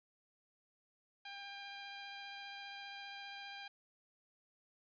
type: tone with vibrato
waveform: 10% pulse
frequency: 799 Hz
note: G5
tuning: 33 cents sharp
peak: -38 dBFS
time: 1.25-3.68 s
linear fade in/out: 5 ms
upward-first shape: triangle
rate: 15 Hz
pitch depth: 11 cents each way
effects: resampled to 11025 Hz + 12-bit